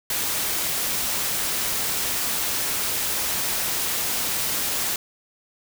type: noise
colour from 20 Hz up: white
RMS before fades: -25 dBFS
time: 0.1-4.96 s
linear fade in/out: 2 ms
effects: none